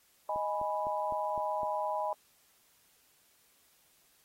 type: chord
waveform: sine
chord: G# minor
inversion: second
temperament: equal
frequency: 622.3 / 830.6 / 987.8 Hz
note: D#5 / G#5 / B5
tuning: 0 / 0 / 0 cents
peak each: -35 dBFS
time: 0.29-2.13 s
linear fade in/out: 2 ms
type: click train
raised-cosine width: 2 ms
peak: -33 dBFS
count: 6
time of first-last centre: 0.36-1.632 s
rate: 3.93 Hz
effects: white hiss -67 dBFS RMS until 4.24 s + AAC 48 kbps

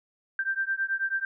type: beating tone pair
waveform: sine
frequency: 1568 / 1577.2 Hz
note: G6 / G6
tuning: 0 / +10 cents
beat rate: 9.2 Hz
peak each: -29 dBFS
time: 0.39-1.25 s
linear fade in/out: 2 ms
effects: none

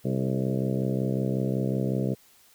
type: harmonic tone with a mistuned harmonic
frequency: 65.41 Hz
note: C2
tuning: in tune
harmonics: 2 / 3 / 4 / 5 / 6 / 7 / 8 / 9 / 10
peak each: -28 / -29 / -34 / -35 / -35 / -37 / -37 / -39 / -43 dBFS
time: 0.04-2.15 s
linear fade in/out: 20 ms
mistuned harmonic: 7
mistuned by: -28 cents
effects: white hiss -58 dBFS RMS until 2.54 s

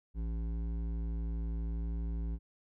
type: tone with hard clipping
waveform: sine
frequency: 56.2 Hz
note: A1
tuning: 37 cents sharp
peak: -35 dBFS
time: 0.14-2.39 s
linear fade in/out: 50 ms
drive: 11 dB
effects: none

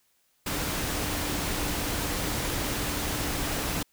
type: tone in noise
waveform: sine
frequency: 293.7 Hz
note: D4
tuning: in tune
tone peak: -39 dBFS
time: 0.46-3.83 s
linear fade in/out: 5 ms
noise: pink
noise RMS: -30 dBFS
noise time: 0.46-3.83 s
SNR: -12 dB
effects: white hiss -69 dBFS RMS until 3.92 s

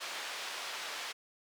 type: band-pass noise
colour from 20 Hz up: white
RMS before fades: -41 dBFS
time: 0-1.13 s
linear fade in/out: 20 ms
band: 580 to 4000 Hz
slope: 12 dB/octave
effects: none

